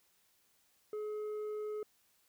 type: tone with tanh clipping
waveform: sine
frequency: 424.2 Hz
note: G#4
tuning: 37 cents sharp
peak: -38 dBFS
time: 0.93-1.83 s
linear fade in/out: 2 ms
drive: 5 dB
effects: white hiss -72 dBFS RMS until 2.28 s

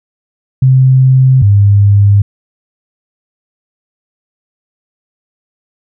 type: tone pair in turn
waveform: sine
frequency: 130.81 / 101.15 Hz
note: C3 / G#2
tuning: 0 / -45 cents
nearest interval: major third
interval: 445 cents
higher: first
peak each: -3 dBFS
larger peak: neither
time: 0.62-1.42 / 1.42-2.22 s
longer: neither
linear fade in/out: 5 ms
effects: none

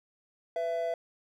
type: tone pair together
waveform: triangle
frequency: 500 / 667.4 Hz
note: B4 / E5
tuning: +21 / +21 cents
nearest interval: perfect fourth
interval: 500 cents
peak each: -33 / -28 dBFS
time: 0.56-0.94 s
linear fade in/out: 2 ms
effects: none

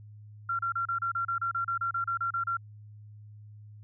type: tone bursts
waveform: sine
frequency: 1372 Hz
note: F6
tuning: 31 cents flat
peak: -27 dBFS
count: 16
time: 0.49-2.57 s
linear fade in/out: 5 ms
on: 100 ms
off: 32 ms
effects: added 105 Hz sine -46 dBFS peak until 3.83 s

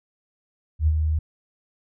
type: tone with ADSR envelope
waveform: sine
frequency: 77.78 Hz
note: D#2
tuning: in tune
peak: -14 dBFS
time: 0.79-1.19 s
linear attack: 80 ms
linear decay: 51 ms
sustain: -5 dB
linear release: 6 ms
effects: none

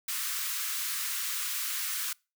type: high-pass noise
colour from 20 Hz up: white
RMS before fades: -33 dBFS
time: 0.08-2.13 s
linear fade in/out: 5 ms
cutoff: 1100 Hz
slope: 48 dB/octave
effects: noise-tail reverb RT60 0.3 s tail -26 dB re dry

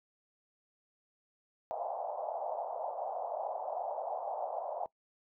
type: band-pass noise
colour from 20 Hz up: pink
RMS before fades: -38 dBFS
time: 1.71-4.86 s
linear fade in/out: 0 ms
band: 600 to 840 Hz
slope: 48 dB/octave
effects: noise-tail reverb RT60 0.1 s tail -21 dB re dry

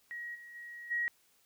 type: tone with level steps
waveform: sine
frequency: 1900 Hz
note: A#6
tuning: 33 cents sharp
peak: -39 / -48 / -44 / -30 dBFS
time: 0.11-1.08 s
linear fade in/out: 0 ms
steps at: 0.34 / 0.54 / 0.9 s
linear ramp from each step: 20 ms
effects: white hiss -69 dBFS RMS until 1.45 s

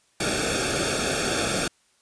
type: noise with comb filter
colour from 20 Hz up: pink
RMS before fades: -25 dBFS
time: 0.2-1.68 s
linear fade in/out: 5 ms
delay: 1 ms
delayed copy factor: -0.9
effects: white hiss -64 dBFS RMS until 2.01 s + resampled to 22050 Hz

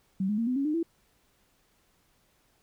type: tone with pitch steps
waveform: sine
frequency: 191.1 / 209.6 / 229.9 / 252.2 / 276.6 / 303.4 / 332.7 Hz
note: G3 / G#3 / A#3 / B3 / C#4 / D#4 / E4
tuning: -44 / +16 / -24 / +36 / -4 / -44 / +16 cents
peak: -25 dBFS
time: 0.2-0.83 s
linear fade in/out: 5 ms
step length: 90 ms
effects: pink hiss -68 dBFS RMS until 2.62 s

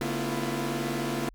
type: tone cluster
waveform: sawtooth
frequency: 141.3 / 227.1 / 248.3 / 330.7 / 349.5 Hz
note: C#3 / A#3 / B3 / E4 / F4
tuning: +34 / -45 / +9 / +6 / +1 cents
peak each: -31 dBFS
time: 0.01-1.29 s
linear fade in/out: 2 ms
effects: added 40 Hz sine -49 dBFS peak until 1.34 s

